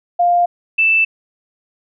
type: tone pair in turn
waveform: sine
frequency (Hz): 701 / 2647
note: F5 / E7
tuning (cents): +6 / +7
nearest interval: octave + major seventh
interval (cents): 2301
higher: second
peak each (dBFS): -10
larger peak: neither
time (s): 0.19-0.46 / 0.78-1.05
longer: neither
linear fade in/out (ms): 10
effects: none